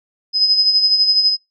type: tone with tremolo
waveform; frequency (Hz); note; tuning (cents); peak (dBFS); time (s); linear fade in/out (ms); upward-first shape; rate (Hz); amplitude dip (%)
sine; 5050; D#8; +25; -9; 0.33-1.37; 50; sine; 12; 55
effects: noise-tail reverb RT60 0.2 s tail -25 dB re dry

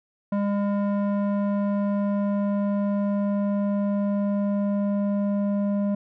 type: tone with low-pass filter sweep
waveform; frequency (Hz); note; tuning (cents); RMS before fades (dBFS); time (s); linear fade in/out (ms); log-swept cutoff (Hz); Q
square; 202.3; G#3; -45; -24; 0.32-5.95; 5; 970 to 600; 1.1
effects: none

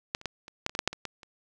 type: clicks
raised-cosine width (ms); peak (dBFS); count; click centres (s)
0.2; -11 / -30 / -14 / -27 / -10 / -23 / -15 / -8 / -6 / -21 / -17 / -30; 12; 0.149 / 0.214 / 0.257 / 0.481 / 0.664 / 0.695 / 0.751 / 0.791 / 0.876 / 0.93 / 1.053 / 1.232
effects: none

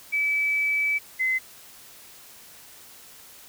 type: tone pair in turn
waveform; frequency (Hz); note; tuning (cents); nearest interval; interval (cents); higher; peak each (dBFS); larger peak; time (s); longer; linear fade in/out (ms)
sine; 2300 / 2049; D7 / C7; -37 / -37; major second; 200; first; -21; neither; 0.12-0.99 / 1.19-1.39; first; 20
effects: white hiss -48 dBFS RMS until 3.48 s

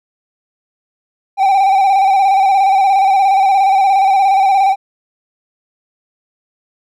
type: tone with vibrato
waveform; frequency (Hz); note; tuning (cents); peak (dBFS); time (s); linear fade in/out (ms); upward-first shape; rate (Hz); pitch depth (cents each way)
triangle; 780; G5; -9; -6; 1.37-4.76; 50; square; 17; 41
effects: none

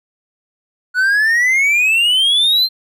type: exponential sweep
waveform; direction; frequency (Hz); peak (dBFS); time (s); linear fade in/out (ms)
triangle; up; 1461 to 4186; -9; 0.94-2.69; 50
effects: none

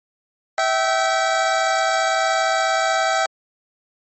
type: tone pair together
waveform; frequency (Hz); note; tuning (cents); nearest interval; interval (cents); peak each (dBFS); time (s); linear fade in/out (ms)
25% pulse; 653 / 769.8; E5 / G5; -17 / -32; minor third; 285; -16; 0.58-3.26; 2
effects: MP3 32 kbps

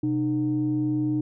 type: tone pair together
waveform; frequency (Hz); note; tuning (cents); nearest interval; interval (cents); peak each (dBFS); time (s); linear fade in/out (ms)
sine; 128.15 / 304.8; C3 / D#4; -36 / -36; octave + minor third; 1500; -27 / -22; 0.03-1.21; 5
effects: tanh soft clip ceiling -16 dBFS

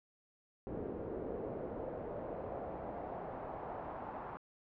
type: noise with band-pass filter sweep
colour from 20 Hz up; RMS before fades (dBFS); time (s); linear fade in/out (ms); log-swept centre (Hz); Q
brown; -43; 0.67-4.37; 0; 410 to 920; 2.1
effects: low-pass 2000 Hz 12 dB/octave

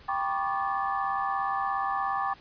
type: tone cluster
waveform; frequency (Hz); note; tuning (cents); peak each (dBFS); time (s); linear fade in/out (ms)
sine; 788 / 978 / 1110 / 1187 / 1735; G5 / B5 / C#6 / D6 / A6; +9 / -17 / +2 / +18 / -25; -30 / -37 / -32 / -32 / -38; 0.08-2.34; 10
effects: pink hiss -53 dBFS RMS until 2.4 s + resampled to 11025 Hz

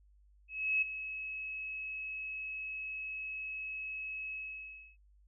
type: tone with ADSR envelope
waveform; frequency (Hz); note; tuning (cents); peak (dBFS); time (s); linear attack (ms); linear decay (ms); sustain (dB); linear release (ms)
sine; 2574; E7; -42; -26; 0.48-4.97; 340; 10; -12; 640
effects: added 50 Hz sine -61 dBFS peak until 5.27 s

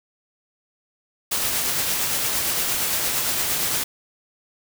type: noise with tremolo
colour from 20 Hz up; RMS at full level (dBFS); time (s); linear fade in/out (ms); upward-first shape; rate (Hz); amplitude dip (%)
white; -22; 1.31-3.84; 10; triangle; 8.7; 30
effects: none

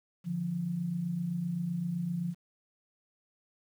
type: tone pair together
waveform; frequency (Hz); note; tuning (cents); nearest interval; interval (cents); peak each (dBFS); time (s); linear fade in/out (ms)
sine; 146.83 / 174.61; D3 / F3; 0 / 0; minor third; 300; -38 / -31; 0.24-2.35; 50
effects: 10-bit

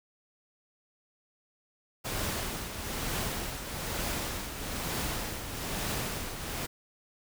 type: noise with tremolo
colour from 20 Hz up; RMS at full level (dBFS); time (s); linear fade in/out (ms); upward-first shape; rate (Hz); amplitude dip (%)
pink; -32; 2.04-6.67; 20; triangle; 1.1; 60
effects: none

